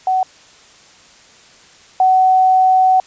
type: tone pair in turn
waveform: sine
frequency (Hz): 750 / 750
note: F#5 / F#5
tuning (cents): +23 / +23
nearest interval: unison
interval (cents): 0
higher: neither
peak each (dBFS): -12 / -8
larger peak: second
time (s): 0.07-0.23 / 2-3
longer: second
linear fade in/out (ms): 2
effects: white hiss -45 dBFS RMS until 3.06 s + resampled to 16000 Hz